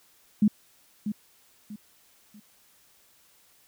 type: tone with echo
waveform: sine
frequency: 209.9 Hz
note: G#3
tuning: 19 cents sharp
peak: -16 dBFS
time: 0.42-0.48 s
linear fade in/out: 5 ms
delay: 640 ms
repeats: 3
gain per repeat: -10 dB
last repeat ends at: 2.4 s
effects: white hiss -61 dBFS RMS until 3.67 s